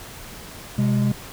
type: tone pair together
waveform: triangle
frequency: 127.8 / 205.6 Hz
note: C3 / G#3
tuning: -40 / -17 cents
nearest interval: minor sixth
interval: 823 cents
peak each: -18 dBFS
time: 0.78-1.12 s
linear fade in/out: 5 ms
effects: pink hiss -39 dBFS RMS until 1.32 s